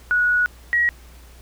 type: tone pair in turn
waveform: sine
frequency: 1462 / 1906.7 Hz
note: F#6 / A#6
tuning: -21 / +39 cents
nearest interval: perfect fourth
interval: 460 cents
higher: second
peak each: -15 dBFS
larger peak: neither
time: 0.11-0.46 / 0.73-0.89 s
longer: first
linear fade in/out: 0 ms
effects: added 60 Hz sine -43 dBFS peak until 1.41 s + pink hiss -50 dBFS RMS until 1.41 s